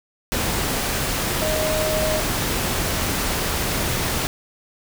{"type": "tone in noise", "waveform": "sine", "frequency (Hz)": 622.3, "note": "D#5", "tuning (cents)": 0, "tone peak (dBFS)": -22, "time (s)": [1.42, 2.2], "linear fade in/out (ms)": 0, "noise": "pink", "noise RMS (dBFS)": -23, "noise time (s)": [0.32, 4.27], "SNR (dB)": -2, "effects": []}